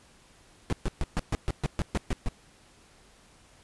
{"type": "noise bursts", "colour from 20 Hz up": "brown", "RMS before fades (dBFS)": -26, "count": 11, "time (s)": [0.7, 2.286], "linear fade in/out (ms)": 0, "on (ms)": 26, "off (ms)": 130, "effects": ["pink hiss -58 dBFS RMS until 3.63 s", "resampled to 24000 Hz"]}